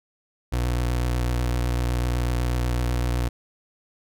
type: tone with vibrato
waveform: 30% pulse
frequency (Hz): 60.7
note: B1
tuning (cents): -29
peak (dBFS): -19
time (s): 0.52-3.29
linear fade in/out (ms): 10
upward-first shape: sine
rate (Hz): 8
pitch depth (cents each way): 27
effects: none